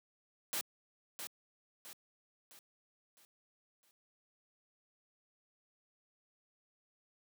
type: noise with echo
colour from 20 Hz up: white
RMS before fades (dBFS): -37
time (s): 0.53-0.61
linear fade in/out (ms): 0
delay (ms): 660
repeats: 5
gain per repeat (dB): -7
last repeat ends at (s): 3.91
effects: high-pass 200 Hz 12 dB/octave